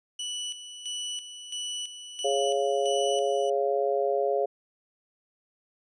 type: tone with tremolo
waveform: sawtooth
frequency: 2960 Hz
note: F#7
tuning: in tune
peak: -28 dBFS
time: 0.19-3.5 s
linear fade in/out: 5 ms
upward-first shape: square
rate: 1.5 Hz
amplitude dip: 65%
type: chord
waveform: sine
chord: Db major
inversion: second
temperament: just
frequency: 415.8 / 554.4 / 693 Hz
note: Ab4 / Db5 / F5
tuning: +2 / 0 / -14 cents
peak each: -27 / -27 / -29 dBFS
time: 2.24-4.46 s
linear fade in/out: 10 ms
effects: resampled to 22050 Hz